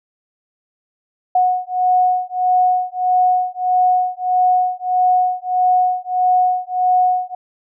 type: beating tone pair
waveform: sine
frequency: 731 / 732.6 Hz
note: F#5 / F#5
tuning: -21 / -17 cents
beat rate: 1.6 Hz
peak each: -16 dBFS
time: 1.35-7.35 s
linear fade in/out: 5 ms
effects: none